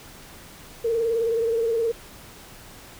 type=tone with vibrato; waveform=sine; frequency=458.2 Hz; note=A#4; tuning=30 cents flat; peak=-20 dBFS; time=0.84-1.92 s; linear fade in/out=10 ms; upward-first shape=sine; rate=19 Hz; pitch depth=49 cents each way; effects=pink hiss -45 dBFS RMS until 2.99 s